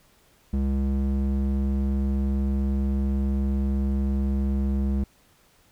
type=tone with band-pass filter; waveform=square; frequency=67.8 Hz; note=C#2; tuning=38 cents flat; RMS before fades=-24 dBFS; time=0.53-5.04 s; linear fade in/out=5 ms; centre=140 Hz; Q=5.9; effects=pink hiss -60 dBFS RMS until 5.71 s